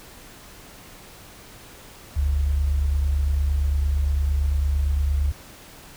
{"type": "tone pair together", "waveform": "sine", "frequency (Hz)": [42.82, 71.6], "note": ["F1", "D2"], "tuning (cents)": [-33, -43], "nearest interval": "major sixth", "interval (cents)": 890, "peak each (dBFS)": [-27, -19], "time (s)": [2.16, 5.32], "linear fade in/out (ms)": 10, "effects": ["pink hiss -45 dBFS RMS until 5.96 s"]}